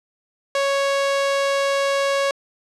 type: tone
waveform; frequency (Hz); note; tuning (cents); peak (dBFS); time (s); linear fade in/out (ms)
sawtooth; 554.4; C#5; 0; -14; 0.55-2.31; 2
effects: low-pass 7000 Hz 12 dB/octave